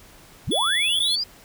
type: linear sweep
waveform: sine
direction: up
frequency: 41.2 to 4978 Hz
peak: -22 dBFS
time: 0.47-1.24 s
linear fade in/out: 10 ms
type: tone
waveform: square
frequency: 3422 Hz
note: A7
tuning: 49 cents flat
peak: -22 dBFS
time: 0.51-1.16 s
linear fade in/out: 10 ms
effects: pink hiss -49 dBFS RMS until 1.44 s

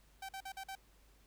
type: tone bursts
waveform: sawtooth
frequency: 774 Hz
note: G5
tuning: 22 cents flat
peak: -39 dBFS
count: 5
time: 0.22-0.753 s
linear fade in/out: 5 ms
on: 69 ms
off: 47 ms
effects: added 50 Hz sine -65 dBFS peak until 1.26 s + pink hiss -69 dBFS RMS until 1.26 s

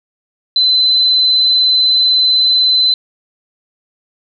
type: tone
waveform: sine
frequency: 4041 Hz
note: B7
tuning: 39 cents sharp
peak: -8 dBFS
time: 0.56-2.94 s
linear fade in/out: 2 ms
effects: none

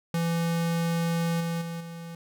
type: tone with level steps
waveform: square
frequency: 167.7 Hz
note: E3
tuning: 30 cents sharp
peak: -25 / -28 / -33 / -38 dBFS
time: 0.14-2.15 s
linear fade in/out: 2 ms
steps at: 1.4 / 1.61 / 1.8 s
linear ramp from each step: 10 ms
effects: none

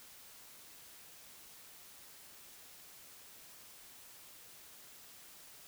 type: silence
effects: white hiss -56 dBFS RMS until 5.67 s

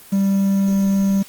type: tone with quantisation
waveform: triangle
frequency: 196 Hz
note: G3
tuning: in tune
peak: -12 dBFS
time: 0.12-1.23 s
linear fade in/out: 10 ms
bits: 6
effects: white hiss -43 dBFS RMS until 1.28 s + Opus 24 kbps

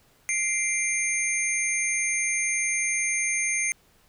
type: tone cluster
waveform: sine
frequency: 2093 / 2362 / 6360 / 9170 Hz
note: C7 / D7 / G8 / D9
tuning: 0 / +9 / +24 / -42 cents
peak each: -27 / -32 / -28 / -30 dBFS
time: 0.29-3.72 s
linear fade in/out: 0 ms
effects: pink hiss -61 dBFS RMS until 4.08 s

